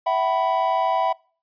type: chord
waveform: triangle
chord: E suspended second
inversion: none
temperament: equal with one note detuned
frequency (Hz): 659.3 / 759 / 987.8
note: E5 / F#5 / B5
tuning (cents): 0 / +44 / 0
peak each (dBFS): -21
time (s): 0.06-1.13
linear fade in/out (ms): 10
effects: noise-tail reverb RT60 0.4 s tail -24 dB re dry + resampled to 11025 Hz